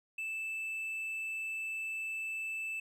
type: tone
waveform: triangle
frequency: 2637 Hz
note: E7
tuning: in tune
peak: -34 dBFS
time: 0.18-2.8 s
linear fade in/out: 5 ms
effects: none